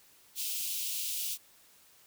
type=high-pass noise; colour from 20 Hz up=white; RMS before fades=-35 dBFS; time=0.35-1.38 s; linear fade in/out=50 ms; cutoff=2600 Hz; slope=48 dB/octave; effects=white hiss -61 dBFS RMS until 2.06 s